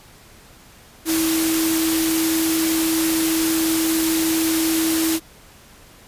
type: tone in noise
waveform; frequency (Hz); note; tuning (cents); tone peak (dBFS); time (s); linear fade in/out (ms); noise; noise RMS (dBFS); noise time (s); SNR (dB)
sine; 323.8; E4; -31; -18; 1.05-5.2; 50; white; -23; 1.05-5.2; +2
effects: pink hiss -47 dBFS RMS until 6.07 s + resampled to 32000 Hz